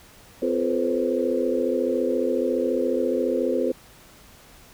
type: tone cluster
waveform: sine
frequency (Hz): 256.6 / 345.6 / 429.6 / 496.6 / 531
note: C4 / F4 / A4 / B4 / C5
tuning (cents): -34 / -18 / -41 / +9 / +25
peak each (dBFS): -27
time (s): 0.42-3.72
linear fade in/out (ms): 5
effects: pink hiss -50 dBFS RMS until 4.73 s